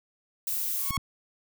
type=noise; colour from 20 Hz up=violet; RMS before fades=-30 dBFS; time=0.47-0.91 s; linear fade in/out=2 ms
type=tone with exponential growth; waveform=sawtooth; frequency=1100 Hz; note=C#6; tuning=14 cents flat; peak=-22 dBFS; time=0.74-0.97 s; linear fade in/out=1 ms; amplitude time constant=50 ms
type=clicks; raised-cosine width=5 ms; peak=-21 dBFS; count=2; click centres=0.907 / 0.977 s
effects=none